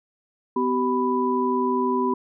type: tone cluster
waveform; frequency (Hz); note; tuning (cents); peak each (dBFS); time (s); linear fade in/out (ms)
sine; 251.5 / 383.7 / 991; B3 / G4 / B5; +32 / -37 / +6; -24; 0.56-2.14; 5
effects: none